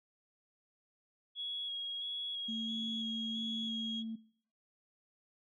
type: tone with vibrato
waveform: sine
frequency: 3322 Hz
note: G#7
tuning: in tune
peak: -37 dBFS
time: 1.35-4.04 s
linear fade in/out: 50 ms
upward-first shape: square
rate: 1.5 Hz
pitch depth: 15 cents each way
type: tone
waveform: sine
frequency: 224.1 Hz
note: A3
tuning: 32 cents sharp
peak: -37 dBFS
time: 2.48-4.16 s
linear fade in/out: 10 ms
effects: noise-tail reverb RT60 0.6 s tail -21 dB re dry + tanh soft clip ceiling -28 dBFS